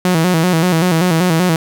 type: tone with vibrato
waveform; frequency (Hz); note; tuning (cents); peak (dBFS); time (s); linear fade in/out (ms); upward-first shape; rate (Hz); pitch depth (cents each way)
sawtooth; 171.6; F3; -30; -7; 0.05-1.56; 2; square; 5.2; 99
effects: none